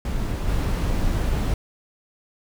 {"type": "noise with level steps", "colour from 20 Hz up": "brown", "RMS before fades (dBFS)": [-25, -22], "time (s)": [0.05, 1.54], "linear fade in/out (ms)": 2, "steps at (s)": 0.47, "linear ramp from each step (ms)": 20, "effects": []}